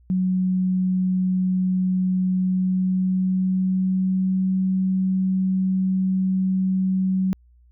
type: tone with pitch glide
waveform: sine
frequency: 185 to 188.13 Hz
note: F#3 to F#3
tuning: 0 to +29 cents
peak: -18 dBFS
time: 0.1-7.33 s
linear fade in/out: 0 ms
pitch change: +29 cents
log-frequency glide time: 2.34-4.53 s
effects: added 60 Hz sine -51 dBFS peak until 7.71 s